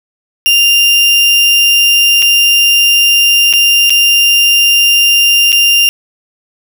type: tone with dropouts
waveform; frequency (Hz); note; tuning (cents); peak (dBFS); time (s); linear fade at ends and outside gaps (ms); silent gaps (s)
35% pulse; 2794; F7; 0; -4; 0.46-5.89; 0; 2.221-2.225 / 3.528-3.536 / 3.896-3.904 / 5.52-5.527
effects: none